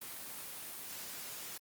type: noise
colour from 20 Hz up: white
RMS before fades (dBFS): -45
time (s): 0.01-1.58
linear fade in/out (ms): 10
effects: high-pass 100 Hz 12 dB/octave + Opus 24 kbps